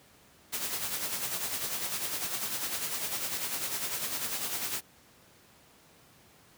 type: noise with tremolo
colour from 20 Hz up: white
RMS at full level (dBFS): -32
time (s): 0.52-4.81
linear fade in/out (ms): 20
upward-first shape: sine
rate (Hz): 10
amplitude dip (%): 50
effects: pink hiss -59 dBFS RMS until 6.57 s + high-pass 80 Hz 12 dB/octave